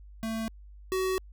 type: tone pair in turn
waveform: square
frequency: 223.4 / 375.7 Hz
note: A3 / F#4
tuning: +27 / +26 cents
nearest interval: major sixth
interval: 899 cents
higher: second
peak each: -31 / -27 dBFS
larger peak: second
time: 0.23-0.48 / 0.92-1.18 s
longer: second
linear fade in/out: 0 ms
effects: added 50 Hz sine -46 dBFS peak until 1.32 s